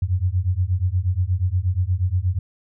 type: beating tone pair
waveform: sine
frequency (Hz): 87.31 / 95.71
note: F2 / G2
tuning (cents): 0 / -41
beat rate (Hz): 8.4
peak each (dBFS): -21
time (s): 0.02-2.39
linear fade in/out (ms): 5
effects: none